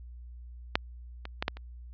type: clicks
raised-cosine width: 0.3 ms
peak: -7 / -23 / -13 / -11 / -28 dBFS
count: 5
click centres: 0.755 / 1.254 / 1.425 / 1.481 / 1.57 s
effects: added 60 Hz sine -43 dBFS peak until 1.93 s + resampled to 11025 Hz